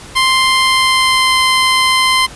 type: tone with pitch glide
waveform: 15% pulse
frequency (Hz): 1046.5 to 1038.1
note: C6 to C6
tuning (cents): 0 to -14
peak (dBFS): -3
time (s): 0.15-2.27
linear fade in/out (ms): 20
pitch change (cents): -14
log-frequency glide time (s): 0.63-1.39
effects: pink hiss -34 dBFS RMS until 2.35 s + resampled to 24000 Hz